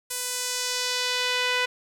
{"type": "tone with band-pass filter sweep", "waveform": "sawtooth", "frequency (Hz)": 497.7, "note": "B4", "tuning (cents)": 13, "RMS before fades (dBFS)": -27, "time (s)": [0.1, 1.66], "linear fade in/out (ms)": 10, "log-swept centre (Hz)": [10000, 2400], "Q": 1.2, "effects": ["9-bit"]}